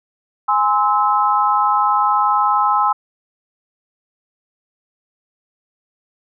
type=chord; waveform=sine; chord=Ab augmented; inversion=none; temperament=just; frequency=830.6 / 1038.3 / 1297.8 Hz; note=Ab5 / C6 / E6; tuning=0 / -14 / -27 cents; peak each=-17 dBFS; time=0.48-2.93 s; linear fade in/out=10 ms; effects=none